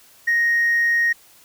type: tone with hard clipping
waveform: triangle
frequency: 1869 Hz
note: A#6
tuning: 4 cents sharp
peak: -15 dBFS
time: 0.27-1.13 s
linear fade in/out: 10 ms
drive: 2 dB
effects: white hiss -51 dBFS RMS until 1.44 s